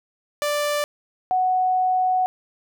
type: tone pair in turn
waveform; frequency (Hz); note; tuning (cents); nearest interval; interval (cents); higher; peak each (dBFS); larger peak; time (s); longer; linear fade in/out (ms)
sawtooth / sine; 588 / 740.8; D5 / F#5; +2 / +2; major third; 400; second; -17; neither; 0.42-0.84 / 1.31-2.26; second; 0
effects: none

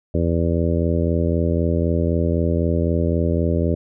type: harmonic tone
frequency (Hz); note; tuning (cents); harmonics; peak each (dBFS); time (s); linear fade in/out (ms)
83.9; E2; +31; 1 / 2 / 3 / 4 / 5 / 6 / 7; -20 / -23 / -25 / -26 / -27 / -28 / -28; 0.14-3.75; 5
effects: none

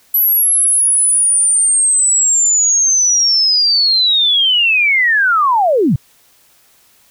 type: linear sweep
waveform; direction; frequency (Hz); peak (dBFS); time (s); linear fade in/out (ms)
sine; down; 11840 to 103.9; -9; 0.14-5.96; 5
effects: white hiss -51 dBFS RMS until 7.1 s

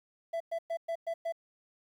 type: tone bursts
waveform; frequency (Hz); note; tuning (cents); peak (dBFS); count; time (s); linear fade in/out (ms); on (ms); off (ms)
triangle; 666; E5; +18; -29; 6; 0.33-1.324; 10; 74; 110
effects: 11-bit

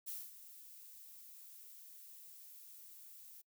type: noise with ADSR envelope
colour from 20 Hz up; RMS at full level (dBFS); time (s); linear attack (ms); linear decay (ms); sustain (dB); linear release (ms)
violet; -43; 0.06-3.42; 23; 220; -13; 14
effects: noise-tail reverb RT60 0.1 s tail -25 dB re dry

